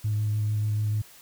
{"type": "tone with vibrato", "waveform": "sine", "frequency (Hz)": 106.2, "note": "G#2", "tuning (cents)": 39, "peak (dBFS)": -22, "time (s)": [0.04, 1.02], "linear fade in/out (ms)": 10, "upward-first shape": "square", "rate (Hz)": 6.8, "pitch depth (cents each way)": 11, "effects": ["tanh soft clip ceiling -19 dBFS", "white hiss -51 dBFS RMS until 1.21 s"]}